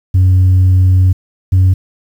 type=tone pair in turn; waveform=sine; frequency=92.5 / 93.01 Hz; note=F#2 / F#2; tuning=0 / +10 cents; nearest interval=unison; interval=10 cents; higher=second; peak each=-3 dBFS; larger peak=neither; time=0.14-1.13 / 1.52-1.74 s; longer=first; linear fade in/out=10 ms; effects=tanh soft clip ceiling -4 dBFS + 7-bit